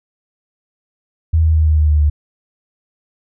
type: tone with pitch steps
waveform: sine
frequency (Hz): 80.7 / 79.59 / 78.49 / 77.41 / 76.35 / 75.3 / 74.26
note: E2 / D#2 / D#2 / D#2 / D#2 / D2 / D2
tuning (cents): -36 / +40 / +16 / -8 / -32 / +44 / +20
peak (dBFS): -9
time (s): 1.33-2.1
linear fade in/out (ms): 10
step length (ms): 110
effects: none